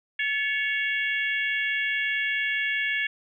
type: harmonic tone with a mistuned harmonic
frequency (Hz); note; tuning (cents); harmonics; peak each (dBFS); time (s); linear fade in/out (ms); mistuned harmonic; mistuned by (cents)
554.4; C#5; 0; 3 / 4 / 5 / 6; -27 / -28 / -32 / -36; 0.19-3.07; 5; 3; +64
effects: none